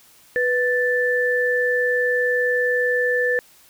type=tone pair together; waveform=sine; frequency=493.9 / 1760.1 Hz; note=B4 / A6; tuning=0 / 0 cents; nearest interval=octave + minor seventh; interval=2200 cents; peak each=-20 dBFS; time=0.36-3.39 s; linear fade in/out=0 ms; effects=white hiss -52 dBFS RMS until 3.69 s